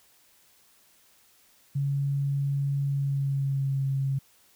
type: tone with pitch glide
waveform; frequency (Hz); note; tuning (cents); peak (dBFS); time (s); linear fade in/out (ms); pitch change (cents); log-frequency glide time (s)
sine; 140 to 136.01; C#3 to C#3; +18 to -33; -24; 1.75-4.19; 10; -51; 2.85-3.83
effects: white hiss -61 dBFS RMS until 4.55 s